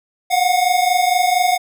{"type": "tone pair together", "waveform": "square", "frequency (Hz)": [714, 738.3], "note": ["F5", "F#5"], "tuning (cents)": [38, -4], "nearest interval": "minor second", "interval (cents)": 58, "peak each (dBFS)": -17, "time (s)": [0.3, 1.58], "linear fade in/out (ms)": 20, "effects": []}